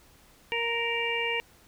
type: harmonic tone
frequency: 466.2 Hz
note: A#4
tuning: in tune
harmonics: 1 / 2 / 4 / 5 / 6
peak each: -33 / -35 / -35 / -31 / -32 dBFS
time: 0.52-1.4 s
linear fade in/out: 0 ms
effects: pink hiss -58 dBFS RMS until 1.67 s